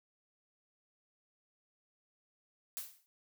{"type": "noise with exponential decay", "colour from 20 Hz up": "blue", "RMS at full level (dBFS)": -38, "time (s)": [2.77, 3.06], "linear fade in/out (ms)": 0, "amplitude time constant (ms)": 61, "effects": []}